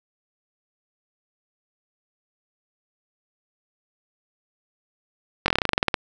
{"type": "slowing click train", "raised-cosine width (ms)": 0.3, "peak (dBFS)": -3, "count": 14, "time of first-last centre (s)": [5.46, 5.942], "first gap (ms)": 21, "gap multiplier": 1.09, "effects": []}